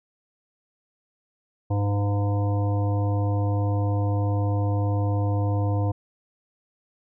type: harmonic tone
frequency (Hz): 101.6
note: G#2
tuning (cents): -38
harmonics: 1 / 3 / 5 / 7 / 9 / 10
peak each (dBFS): -21 / -31 / -33 / -35 / -38 / -43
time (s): 1.7-5.92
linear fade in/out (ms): 10
effects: none